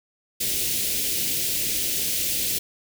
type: band-stop noise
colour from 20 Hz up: white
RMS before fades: -25 dBFS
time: 0.4-2.59 s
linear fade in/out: 10 ms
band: 500 to 2300 Hz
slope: 24 dB/octave
effects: none